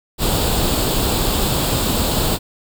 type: noise with comb filter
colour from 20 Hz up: pink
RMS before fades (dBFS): -18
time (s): 0.18-2.39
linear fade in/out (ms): 50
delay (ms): 0.25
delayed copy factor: +0.6
effects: none